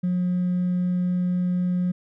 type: tone with hard clipping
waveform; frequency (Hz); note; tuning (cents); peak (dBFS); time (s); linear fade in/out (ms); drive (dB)
triangle; 179.6; F3; +49; -20; 0.03-1.92; 10; 2
effects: none